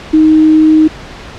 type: tone with quantisation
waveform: sine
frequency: 312.3 Hz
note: D#4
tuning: 7 cents sharp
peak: -3 dBFS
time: 0.13-0.88 s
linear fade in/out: 10 ms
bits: 5
effects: pink hiss -29 dBFS RMS until 1.38 s + low-pass 4000 Hz 12 dB/octave